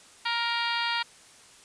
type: harmonic tone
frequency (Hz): 468.3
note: A#4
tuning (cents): +8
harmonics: 2 / 3 / 4 / 5 / 6 / 7 / 8 / 9 / 10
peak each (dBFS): -31 / -33 / -34 / -35 / -36 / -36 / -37 / -38 / -38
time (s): 0.25-1.03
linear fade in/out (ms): 10
effects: white hiss -53 dBFS RMS until 1.64 s + resampled to 22050 Hz